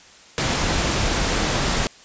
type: noise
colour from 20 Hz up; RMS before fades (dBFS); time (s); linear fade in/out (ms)
pink; -21; 0.38-1.87; 0
effects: white hiss -47 dBFS RMS until 2.04 s + resampled to 16000 Hz